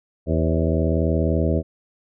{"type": "harmonic tone with a mistuned harmonic", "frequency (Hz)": 80.5, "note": "E2", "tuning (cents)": -41, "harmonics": [1, 2, 3, 4, 5, 6, 7, 8], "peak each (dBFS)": [-21, -24, -26, -27, -28, -29, -29, -30], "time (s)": [0.26, 1.63], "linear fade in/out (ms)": 50, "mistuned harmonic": 6, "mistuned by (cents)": 61, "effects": []}